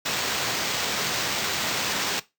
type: noise with sample-and-hold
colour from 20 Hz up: white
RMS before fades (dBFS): -27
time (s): 0.05-2.2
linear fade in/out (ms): 10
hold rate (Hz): 11025
effects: noise-tail reverb RT60 0.2 s tail -17 dB re dry + high-pass 100 Hz 12 dB/octave